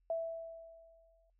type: tone with exponential decay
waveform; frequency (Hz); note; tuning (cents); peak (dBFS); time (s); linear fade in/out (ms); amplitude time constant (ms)
sine; 659.3; E5; 0; -31; 0.1-1.3; 2; 260
effects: noise-tail reverb RT60 0.1 s tail -22 dB re dry + added 43 Hz sine -70 dBFS peak until 1.39 s